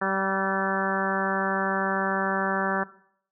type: harmonic tone with a mistuned harmonic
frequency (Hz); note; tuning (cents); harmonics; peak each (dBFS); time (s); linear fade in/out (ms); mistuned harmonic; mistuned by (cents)
193.3; G3; -24; 1 / 2 / 3 / 4 / 5 / 6 / 7 / 8 / 9; -32 / -32 / -32 / -32 / -32 / -32 / -32 / -32 / -32; 0.01-2.84; 10; 8; -22
effects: noise-tail reverb RT60 0.6 s tail -17 dB re dry